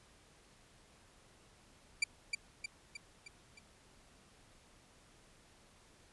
sawtooth tone with echo, 2349 Hz, D7, in tune, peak -24 dBFS, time 2.02-2.04 s, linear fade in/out 5 ms, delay 310 ms, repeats 5, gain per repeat -5 dB, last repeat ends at 3.59 s, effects pink hiss -64 dBFS RMS until 6.12 s + resampled to 24000 Hz

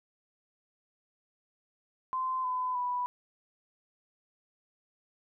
sine tone with pitch steps, 1034 / 1009.8 / 986.2 Hz, C6 / B5 / B5, -21 / +38 / -3 cents, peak -29 dBFS, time 2.13-3.06 s, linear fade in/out 0 ms, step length 310 ms, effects none

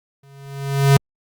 square tone with exponential growth, 138.59 Hz, C#3, in tune, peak -8 dBFS, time 0.23-0.97 s, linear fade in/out 5 ms, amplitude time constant 160 ms, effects Opus 48 kbps

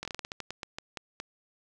slowing click train, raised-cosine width 0.2 ms, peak -19 dBFS, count 14, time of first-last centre 0.03-1.201 s, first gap 21 ms, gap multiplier 1.22, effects none

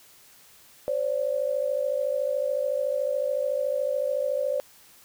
sine tone pair together, 523.3 / 577.1 Hz, C5 / D5, 0 / -30 cents, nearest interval major second, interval 170 cents, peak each -27 / -26 dBFS, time 0.88-4.6 s, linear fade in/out 0 ms, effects white hiss -54 dBFS RMS until 5.04 s

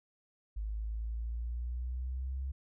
sine exponential sweep, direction up, 52 to 67.4 Hz, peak -34 dBFS, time 0.56-2.52 s, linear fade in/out 10 ms, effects none

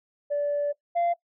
sine tone pair in turn, 580 / 689.7 Hz, D5 / F5, -22 / -22 cents, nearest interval minor third, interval 300 cents, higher second, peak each -22 / -19 dBFS, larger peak second, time 0.3-0.73 / 0.95-1.14 s, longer first, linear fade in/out 20 ms, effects noise-tail reverb RT60 0.1 s tail -19 dB re dry + tanh soft clip ceiling -20 dBFS

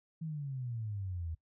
sine exponential sweep, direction down, 164.81 to 78.9 Hz, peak -36 dBFS, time 0.21-1.35 s, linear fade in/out 10 ms, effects noise-tail reverb RT60 0.1 s tail -20 dB re dry

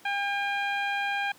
15% pulse tone with low-pass filter, 804 Hz, G5, 44 cents sharp, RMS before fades -29 dBFS, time 0.05-1.32 s, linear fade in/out 5 ms, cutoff 2500 Hz, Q 1, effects pink hiss -55 dBFS RMS until 1.38 s + high-pass 200 Hz 12 dB/octave

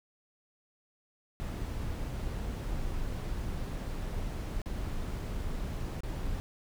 brown noise with dropouts, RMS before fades -35 dBFS, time 1.4-6.4 s, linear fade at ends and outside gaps 0 ms, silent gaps 4.617-4.659 / 6.006-6.034 s, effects none

